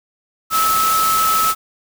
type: tone in noise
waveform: sine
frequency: 1300 Hz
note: E6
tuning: 24 cents flat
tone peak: -14 dBFS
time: 0.5-1.55 s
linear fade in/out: 50 ms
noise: white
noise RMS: -21 dBFS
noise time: 0.5-1.55 s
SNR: +4 dB
effects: none